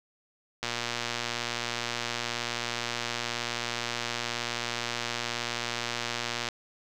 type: click train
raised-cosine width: 0.2 ms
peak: -13 dBFS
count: 698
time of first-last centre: 0.63-6.487 s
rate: 119 Hz
effects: none